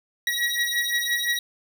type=beating tone pair; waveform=25% pulse; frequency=1908 / 1913.8 Hz; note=A#6 / A#6; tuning=+40 / +45 cents; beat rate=5.8 Hz; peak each=-22 dBFS; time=0.27-1.39 s; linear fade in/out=2 ms; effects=none